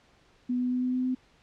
sine tone with pitch steps, 247.6 / 249.2 / 250.8 / 252.4 / 254 / 255.6 Hz, B3 / B3 / B3 / B3 / B3 / C4, +5 / +16 / +27 / +38 / +49 / -40 cents, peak -25 dBFS, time 0.49-1.15 s, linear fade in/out 10 ms, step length 110 ms, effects pink hiss -62 dBFS RMS until 1.42 s + low-pass 5000 Hz 12 dB/octave

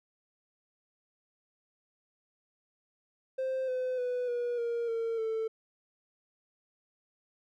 triangle tone with pitch steps, 523.3 / 509.3 / 495.6 / 482.4 / 469.5 / 456.9 / 444.6 Hz, C5 / C5 / B4 / B4 / A#4 / A#4 / A4, 0 / -47 / +6 / -41 / +12 / -35 / +18 cents, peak -27 dBFS, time 3.38-5.48 s, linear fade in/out 10 ms, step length 300 ms, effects tanh soft clip ceiling -24 dBFS

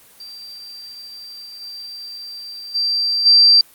sine tone with level steps, 4699 Hz, D8, in tune, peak -33 / -30 / -16 / -7 dBFS, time 0.2-3.61 s, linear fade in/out 2 ms, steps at 1.6 / 2.74 / 3.25 s, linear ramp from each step 20 ms, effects white hiss -48 dBFS RMS until 3.74 s + Opus 32 kbps

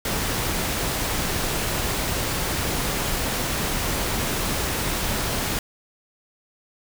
pink noise, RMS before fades -25 dBFS, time 0.05-5.59 s, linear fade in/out 2 ms, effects none

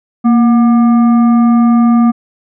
sine tone with frequency modulation, 233.1 Hz, A#3, in tune, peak -5 dBFS, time 0.24-2.12 s, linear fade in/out 20 ms, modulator 962 Hz, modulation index 0.36, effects none

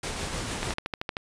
pink noise with tremolo, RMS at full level -31 dBFS, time 0.03-0.74 s, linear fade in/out 5 ms, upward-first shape triangle, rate 6.6 Hz, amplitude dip 35%
click train, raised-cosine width 0.3 ms, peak -14 dBFS, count 8, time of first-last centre 0.63-1.168 s, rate 13 Hz
effects resampled to 22050 Hz

